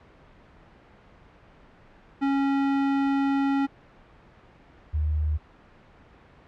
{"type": "tone pair in turn", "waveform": ["square", "sine"], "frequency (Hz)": [275.7, 76.3], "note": ["C#4", "D#2"], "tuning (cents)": [-9, -33], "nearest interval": "octave + minor seventh", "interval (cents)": 2224, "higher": "first", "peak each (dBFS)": -22, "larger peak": "neither", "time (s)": [[2.21, 3.67], [4.93, 5.38]], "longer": "first", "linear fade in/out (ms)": 20, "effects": ["pink hiss -53 dBFS RMS until 6.47 s", "low-pass 2000 Hz 12 dB/octave"]}